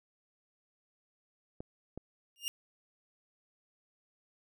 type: clicks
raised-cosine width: 2 ms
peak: -28 dBFS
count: 2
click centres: 1.605 / 1.976 s
type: tone with exponential growth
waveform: sawtooth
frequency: 2822 Hz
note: F7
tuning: 17 cents sharp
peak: -26 dBFS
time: 2.36-2.48 s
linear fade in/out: 0 ms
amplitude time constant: 24 ms
effects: none

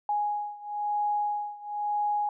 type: beating tone pair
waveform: sine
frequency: 830 / 831 Hz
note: G#5 / G#5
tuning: -1 / +1 cents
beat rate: 1 Hz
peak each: -29 / -31 dBFS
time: 0.09-2.29 s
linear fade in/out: 2 ms
effects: none

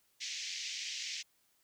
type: band-pass noise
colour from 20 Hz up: white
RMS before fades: -41 dBFS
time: 0.2-1.23 s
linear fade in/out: 20 ms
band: 2000 to 6500 Hz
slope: 48 dB/octave
effects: white hiss -73 dBFS RMS until 1.63 s

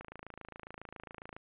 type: click train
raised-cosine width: 0.5 ms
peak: -30 dBFS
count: 38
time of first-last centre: 0.01-1.365 s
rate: 27.3 Hz
effects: resampled to 8000 Hz

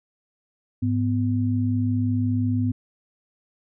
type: tone pair together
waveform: sine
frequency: 104.4 / 250.1 Hz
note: G#2 / B3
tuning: +10 / +22 cents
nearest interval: octave + minor third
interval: 1512 cents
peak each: -22 / -23 dBFS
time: 0.82-2.72 s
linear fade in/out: 10 ms
effects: none

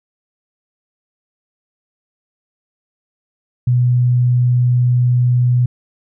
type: tone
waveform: sine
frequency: 123.47 Hz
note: B2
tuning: in tune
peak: -10 dBFS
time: 3.67-5.66 s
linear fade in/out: 5 ms
effects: none

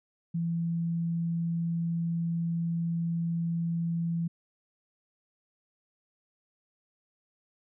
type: tone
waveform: sine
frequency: 167.9 Hz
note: E3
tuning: 32 cents sharp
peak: -27 dBFS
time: 0.34-4.28 s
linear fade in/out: 10 ms
effects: none

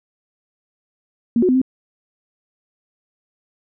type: tone with pitch steps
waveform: sine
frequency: 234.8 / 365.9 / 254.9 / 260.7 Hz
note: A#3 / F#4 / C4 / C4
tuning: +13 / -19 / -45 / -6 cents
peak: -12 dBFS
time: 1.36-1.616 s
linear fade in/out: 2 ms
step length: 64 ms
effects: none

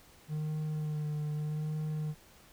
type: tone with vibrato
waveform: triangle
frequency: 152.2 Hz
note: D#3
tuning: 38 cents flat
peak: -30 dBFS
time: 0.28-2.15 s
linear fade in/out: 50 ms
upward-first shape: sine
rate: 0.81 Hz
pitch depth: 24 cents each way
effects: pink hiss -59 dBFS RMS until 2.52 s

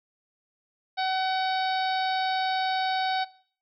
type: harmonic tone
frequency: 755 Hz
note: F#5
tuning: 35 cents sharp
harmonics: 1 / 2 / 3 / 4 / 5 / 6 / 7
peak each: -26 / -34 / -37 / -41 / -35 / -38 / -46 dBFS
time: 0.97-3.25 s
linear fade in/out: 20 ms
effects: noise-tail reverb RT60 0.5 s tail -20 dB re dry

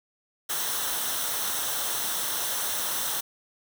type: noise with comb filter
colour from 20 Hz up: white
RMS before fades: -29 dBFS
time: 0.49-3.21 s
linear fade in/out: 10 ms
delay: 0.42 ms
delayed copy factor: -0.6
effects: none

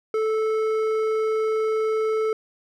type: tone with hard clipping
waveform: triangle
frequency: 437.7 Hz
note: A4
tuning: 9 cents flat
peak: -22 dBFS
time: 0.14-2.33 s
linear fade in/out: 2 ms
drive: 12 dB
effects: none

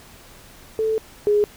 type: tone pair in turn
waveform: sine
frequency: 440 / 415.3 Hz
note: A4 / G#4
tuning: 0 / 0 cents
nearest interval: minor second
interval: 100 cents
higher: first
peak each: -18 / -14 dBFS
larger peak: second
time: 0.79-0.98 / 1.27-1.44 s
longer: first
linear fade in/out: 0 ms
effects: pink hiss -46 dBFS RMS until 1.56 s

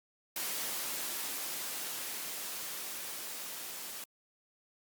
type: noise with level ramp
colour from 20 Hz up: white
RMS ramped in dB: -36 to -43 dBFS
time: 0.36-4.04 s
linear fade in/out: 2 ms
effects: high-pass 200 Hz 12 dB/octave + Opus 48 kbps

